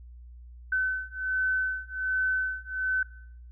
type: beating tone pair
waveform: sine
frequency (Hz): 1519 / 1520.3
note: F#6 / F#6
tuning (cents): +45 / +47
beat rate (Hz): 1.3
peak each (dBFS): -29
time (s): 0.72-3.03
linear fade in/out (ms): 5
effects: noise-tail reverb RT60 0.7 s tail -20 dB re dry + added 60 Hz sine -44 dBFS peak until 3.51 s